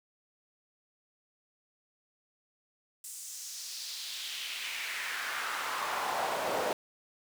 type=noise with high-pass filter sweep; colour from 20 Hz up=brown; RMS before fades=-36 dBFS; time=3.04-6.73 s; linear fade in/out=2 ms; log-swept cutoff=8400 to 530 Hz; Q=2.1; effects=none